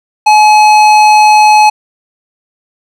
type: tone with tanh clipping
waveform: sine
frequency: 850 Hz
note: G#5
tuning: 40 cents sharp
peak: -4 dBFS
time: 0.26-1.7 s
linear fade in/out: 10 ms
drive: 16 dB
effects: none